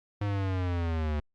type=linear sweep; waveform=square; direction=down; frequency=103.6 to 73.42 Hz; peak=-28 dBFS; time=0.21-1.2 s; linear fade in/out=5 ms; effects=low-pass 3000 Hz 12 dB/octave + Opus 48 kbps